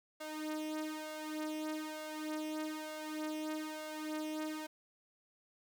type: tone with flanger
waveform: sawtooth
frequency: 308.9 Hz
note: D#4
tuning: 12 cents flat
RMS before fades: -41 dBFS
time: 0.2-4.67 s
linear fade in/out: 10 ms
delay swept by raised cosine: 1.8 to 3.6 ms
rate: 1.1 Hz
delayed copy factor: +0.75
effects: none